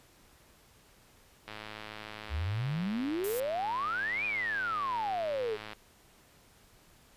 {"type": "click train", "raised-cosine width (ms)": 0.3, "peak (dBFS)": -26, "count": 456, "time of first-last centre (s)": [1.48, 5.732], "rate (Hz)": 107}
{"type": "exponential two-way sweep", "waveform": "sine", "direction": "up then down", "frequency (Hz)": [67.2, 2489, 406.4], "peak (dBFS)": -30, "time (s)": [2.29, 5.58], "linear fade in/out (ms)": 50, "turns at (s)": 4.25}
{"type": "noise", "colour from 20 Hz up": "violet", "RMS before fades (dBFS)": -37, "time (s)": [3.24, 3.4], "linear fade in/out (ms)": 2}
{"effects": ["pink hiss -61 dBFS RMS until 7.16 s", "resampled to 32000 Hz"]}